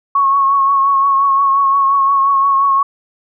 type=tone with vibrato; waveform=sine; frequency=1101 Hz; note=C#6; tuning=12 cents flat; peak=-9 dBFS; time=0.15-2.83 s; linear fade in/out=5 ms; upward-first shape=triangle; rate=5.7 Hz; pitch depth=36 cents each way; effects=none